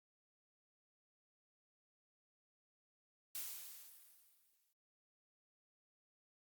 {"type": "noise with exponential decay", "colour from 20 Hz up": "blue", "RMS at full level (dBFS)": -43, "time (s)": [3.35, 4.73], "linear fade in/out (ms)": 0, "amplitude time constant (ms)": 300, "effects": ["Opus 48 kbps"]}